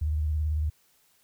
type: tone with vibrato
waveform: sine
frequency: 76.5 Hz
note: D#2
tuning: 29 cents flat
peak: -24 dBFS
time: 0.01-0.7 s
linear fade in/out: 10 ms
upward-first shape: triangle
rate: 18 Hz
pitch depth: 84 cents each way
effects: white hiss -65 dBFS RMS until 1.23 s